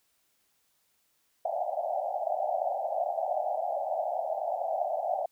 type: band-pass noise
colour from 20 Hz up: white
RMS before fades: -31 dBFS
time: 1.45-5.26 s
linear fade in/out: 5 ms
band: 590 to 790 Hz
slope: 96 dB/octave
effects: white hiss -72 dBFS RMS until 5.31 s